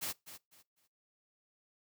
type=noise with echo; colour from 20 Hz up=white; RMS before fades=-38 dBFS; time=0.01-0.13 s; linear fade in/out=20 ms; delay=250 ms; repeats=3; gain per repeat=-12 dB; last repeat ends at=0.88 s; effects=noise-tail reverb RT60 0.2 s tail -21 dB re dry